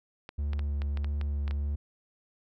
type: clicks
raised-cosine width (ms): 0.3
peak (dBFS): -25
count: 9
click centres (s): 0.291 / 0.533 / 0.593 / 0.819 / 0.973 / 1.045 / 1.213 / 1.479 / 1.51
type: tone with vibrato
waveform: triangle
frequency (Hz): 72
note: D2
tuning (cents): -34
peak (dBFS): -26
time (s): 0.38-1.76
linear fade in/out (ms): 10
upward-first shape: sine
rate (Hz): 1.6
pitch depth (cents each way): 15
effects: none